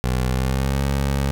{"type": "tone with pitch glide", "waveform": "20% pulse", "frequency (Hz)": [63.1, 68.81], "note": ["B1", "C#2"], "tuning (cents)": [38, -12], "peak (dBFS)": -14, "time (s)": [0.04, 1.31], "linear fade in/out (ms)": 0, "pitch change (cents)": 150, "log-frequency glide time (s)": [0.25, 0.81], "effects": []}